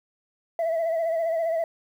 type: tone with vibrato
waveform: sine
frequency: 659.3 Hz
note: E5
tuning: in tune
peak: -20 dBFS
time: 0.59-1.64 s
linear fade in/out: 2 ms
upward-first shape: sine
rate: 15 Hz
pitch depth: 48 cents each way
effects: tanh soft clip ceiling -21 dBFS + 9-bit